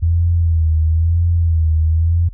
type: tone with vibrato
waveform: sine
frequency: 82.2 Hz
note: E2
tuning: 4 cents flat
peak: -11 dBFS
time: 0.02-2.29 s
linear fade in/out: 10 ms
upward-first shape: sine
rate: 1 Hz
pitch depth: 66 cents each way
effects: added 42 Hz sine -31 dBFS peak until 2.33 s